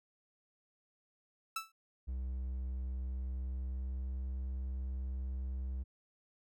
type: tone with exponential decay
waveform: sawtooth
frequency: 1318.5 Hz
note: E6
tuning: in tune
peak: -29 dBFS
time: 1.56-1.72 s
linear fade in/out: 5 ms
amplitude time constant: 33 ms
type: tone with pitch glide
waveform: triangle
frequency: 63.9 to 64.83 Hz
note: C2 to C2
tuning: -40 to -15 cents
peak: -34 dBFS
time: 2.07-5.84 s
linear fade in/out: 20 ms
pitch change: +25 cents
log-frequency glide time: 2.97-4.26 s
effects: none